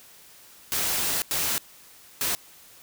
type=noise bursts at uneven times; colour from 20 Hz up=white; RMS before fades=-26 dBFS; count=3; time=0.72-1.22 / 1.31-1.58 / 2.21-2.35 s; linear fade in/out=0 ms; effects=white hiss -51 dBFS RMS until 2.82 s